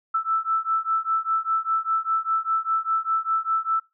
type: beating tone pair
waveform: sine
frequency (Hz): 1318.5 / 1323.5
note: E6 / E6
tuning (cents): 0 / +7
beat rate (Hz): 5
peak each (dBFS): -24 / -24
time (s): 0.14-3.8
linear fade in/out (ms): 10
effects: noise-tail reverb RT60 0.2 s tail -22 dB re dry